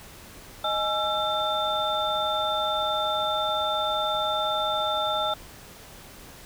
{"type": "tone cluster", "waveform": "sine", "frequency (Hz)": [621, 838, 1345, 3575], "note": ["D#5", "G#5", "E6", "A7"], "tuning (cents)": [-3, 15, 34, 27], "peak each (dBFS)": -29, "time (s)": [0.64, 5.34], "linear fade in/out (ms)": 5, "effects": ["pink hiss -46 dBFS RMS until 6.45 s"]}